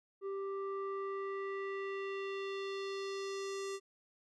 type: tone with low-pass filter sweep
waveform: square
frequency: 392 Hz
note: G4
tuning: in tune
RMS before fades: -40 dBFS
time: 0.21-3.8 s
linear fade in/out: 50 ms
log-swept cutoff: 830 to 7600 Hz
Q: 1.9
effects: none